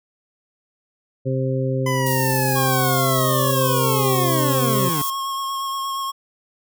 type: harmonic tone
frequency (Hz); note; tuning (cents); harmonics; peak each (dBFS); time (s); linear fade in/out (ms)
131.5; C3; +9; 1 / 2 / 3 / 4; -21 / -27 / -27 / -26; 1.25-4.9; 20
type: linear sweep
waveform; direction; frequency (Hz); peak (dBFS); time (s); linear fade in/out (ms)
25% pulse; down; 1014 to 138.59; -19; 1.86-5.02; 5
type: high-pass noise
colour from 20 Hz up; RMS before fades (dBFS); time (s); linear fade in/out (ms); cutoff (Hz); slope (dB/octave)
white; -27; 2.06-5.1; 2; 7500; 12
type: tone with vibrato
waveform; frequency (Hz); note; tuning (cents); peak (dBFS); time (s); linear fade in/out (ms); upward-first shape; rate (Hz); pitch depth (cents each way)
square; 1087; C#6; -34; -24; 2.55-6.12; 20; sine; 8.5; 17
effects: none